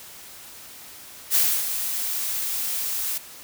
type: noise with ADSR envelope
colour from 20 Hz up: blue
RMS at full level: -18 dBFS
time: 1.3-3.18 s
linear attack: 52 ms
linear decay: 280 ms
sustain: -9 dB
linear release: 5 ms
effects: white hiss -43 dBFS RMS until 3.43 s